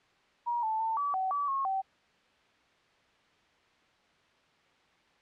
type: tone with pitch steps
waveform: sine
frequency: 952 / 878 / 894 / 1147 / 757 / 1148 / 1088 / 770 Hz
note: A#5 / A5 / A5 / D6 / F#5 / D6 / C#6 / G5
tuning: +36 / -4 / +27 / -41 / +39 / -40 / -33 / -31 cents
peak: -28 dBFS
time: 0.46-1.82 s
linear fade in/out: 20 ms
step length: 170 ms
effects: white hiss -65 dBFS RMS until 5.21 s + low-pass 3000 Hz 12 dB/octave